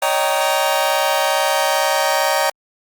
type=chord; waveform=sawtooth; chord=Eb dominant seventh; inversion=third; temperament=just; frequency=560 / 622.3 / 777.8 / 933.4 Hz; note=Db5 / Eb5 / G5 / Bb5; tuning=+18 / 0 / -14 / +2 cents; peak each=-17 dBFS; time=0.02-2.5 s; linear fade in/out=5 ms; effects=Opus 32 kbps